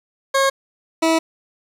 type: tone pair in turn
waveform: 20% pulse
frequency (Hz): 543 / 324.8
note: C#5 / E4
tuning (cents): -36 / -26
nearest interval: major sixth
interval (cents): 890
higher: first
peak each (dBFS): -9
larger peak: neither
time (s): 0.34-0.5 / 1.02-1.19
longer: second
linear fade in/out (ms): 10
effects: low-pass 10000 Hz 12 dB/octave + 7-bit